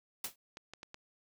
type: noise with exponential decay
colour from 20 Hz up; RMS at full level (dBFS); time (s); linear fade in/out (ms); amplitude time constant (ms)
white; -33; 0.24-0.36; 5; 24
type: clicks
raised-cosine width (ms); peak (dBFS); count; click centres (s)
0.2; -29; 4; 0.571 / 0.736 / 0.831 / 0.944
effects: none